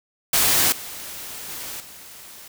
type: noise with level steps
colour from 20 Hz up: white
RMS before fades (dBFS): -18 / -35 / -33 / -42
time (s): 0.33-2.48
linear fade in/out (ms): 5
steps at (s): 0.72 / 1.49 / 1.8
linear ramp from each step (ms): 2
effects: none